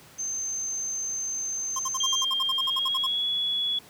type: tone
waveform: sine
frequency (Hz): 6272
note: G8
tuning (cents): 0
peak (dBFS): -28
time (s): 0.18-2.25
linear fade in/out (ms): 20
type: tone bursts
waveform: square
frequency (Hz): 1057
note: C6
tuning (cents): +17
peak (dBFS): -29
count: 15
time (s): 1.76-3.066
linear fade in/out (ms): 5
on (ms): 32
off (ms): 59
type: tone with pitch glide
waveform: sine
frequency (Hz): 3200 to 3384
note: G7 to G#7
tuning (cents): +35 to +32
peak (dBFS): -24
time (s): 2-3.79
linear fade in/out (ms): 5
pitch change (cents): +97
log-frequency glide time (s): 2.54-3.26
effects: pink hiss -51 dBFS RMS until 3.89 s + high-pass 100 Hz 12 dB/octave